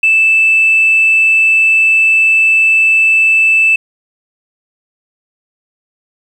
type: tone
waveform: sine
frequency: 2637 Hz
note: E7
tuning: in tune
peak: -5 dBFS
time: 0.03-3.76 s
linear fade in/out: 5 ms
effects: tanh soft clip ceiling -2 dBFS + 7-bit